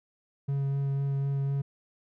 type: tone with vibrato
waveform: triangle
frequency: 138.6 Hz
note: C#3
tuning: in tune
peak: -24 dBFS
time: 0.48-1.62 s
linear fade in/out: 10 ms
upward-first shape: sine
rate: 4 Hz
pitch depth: 10 cents each way
effects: none